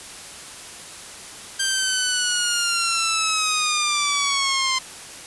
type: linear sweep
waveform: 10% pulse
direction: down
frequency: 1581 to 1039 Hz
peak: -11 dBFS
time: 1.59-4.79 s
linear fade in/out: 10 ms
effects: white hiss -38 dBFS RMS until 5.26 s + resampled to 24000 Hz